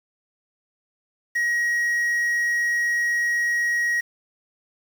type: tone with quantisation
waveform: triangle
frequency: 1896 Hz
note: A#6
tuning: 29 cents sharp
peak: -18 dBFS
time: 1.35-4.01 s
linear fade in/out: 10 ms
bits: 7
effects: none